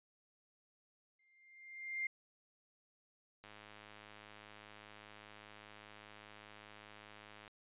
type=tone with exponential growth; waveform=sine; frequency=2105 Hz; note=C7; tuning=10 cents sharp; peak=-34 dBFS; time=1.19-2.07 s; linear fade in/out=5 ms; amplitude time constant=190 ms
type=click train; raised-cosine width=0.3 ms; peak=-38 dBFS; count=425; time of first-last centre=3.44-7.478 s; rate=105 Hz
effects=resampled to 8000 Hz